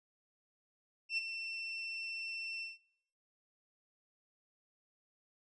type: tone with ADSR envelope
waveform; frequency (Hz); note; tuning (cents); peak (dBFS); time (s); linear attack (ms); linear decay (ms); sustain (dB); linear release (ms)
35% pulse; 2692; E7; +36; -29; 1.09-2.78; 86; 20; -9; 160
effects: noise-tail reverb RT60 0.8 s tail -26 dB re dry + resampled to 22050 Hz